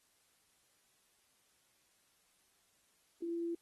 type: tone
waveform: sine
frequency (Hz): 338.4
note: E4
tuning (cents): +45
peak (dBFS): -35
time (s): 3.22-3.55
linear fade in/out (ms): 5
effects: white hiss -73 dBFS RMS until 3.61 s + AAC 32 kbps